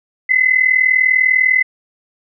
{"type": "tone pair together", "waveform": "sine", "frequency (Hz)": [2015, 2055], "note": ["B6", "C7"], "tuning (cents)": [34, -32], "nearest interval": "unison", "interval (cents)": 34, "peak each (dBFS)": -13, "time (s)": [0.29, 1.63], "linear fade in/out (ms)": 10, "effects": []}